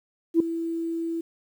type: tone with ADSR envelope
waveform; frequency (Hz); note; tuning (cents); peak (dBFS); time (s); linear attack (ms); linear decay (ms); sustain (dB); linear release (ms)
sine; 331.6; E4; +10; -12; 0.34-1.21; 61; 3; -14; 6
effects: tanh soft clip ceiling -8 dBFS + 9-bit